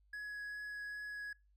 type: tone with vibrato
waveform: triangle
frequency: 1677 Hz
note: G#6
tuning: 16 cents sharp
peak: -40 dBFS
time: 0.13-1.33 s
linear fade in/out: 5 ms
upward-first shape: triangle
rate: 2.5 Hz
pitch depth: 8 cents each way
effects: noise-tail reverb RT60 0.3 s tail -26 dB re dry + added 50 Hz sine -67 dBFS peak until 1.56 s